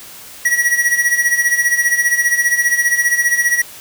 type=tone with tremolo; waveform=square; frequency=1922 Hz; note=B6; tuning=48 cents flat; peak=-10 dBFS; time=0.45-3.62 s; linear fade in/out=5 ms; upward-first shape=sine; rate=15 Hz; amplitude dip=70%; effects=white hiss -36 dBFS RMS until 3.8 s